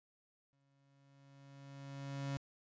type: tone with exponential growth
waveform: 35% pulse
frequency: 138.59 Hz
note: C#3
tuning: in tune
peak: -35 dBFS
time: 0.53-2.37 s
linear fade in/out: 0 ms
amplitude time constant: 400 ms
effects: resampled to 16000 Hz